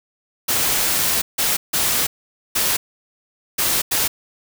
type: noise bursts at uneven times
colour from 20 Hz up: white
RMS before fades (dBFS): -19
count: 6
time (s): 0.48-1.22 / 1.38-1.57 / 1.73-2.07 / 2.55-2.77 / 3.58-3.82 / 3.91-4.08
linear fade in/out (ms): 10
effects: none